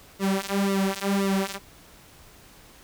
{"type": "tone with flanger", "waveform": "sawtooth", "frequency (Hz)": 196, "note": "G3", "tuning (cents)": 0, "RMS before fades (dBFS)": -25, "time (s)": [0.19, 1.59], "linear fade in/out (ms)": 50, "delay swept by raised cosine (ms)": [1.2, 5.2], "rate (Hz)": 1.9, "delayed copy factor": -0.95, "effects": ["pink hiss -51 dBFS RMS until 2.83 s"]}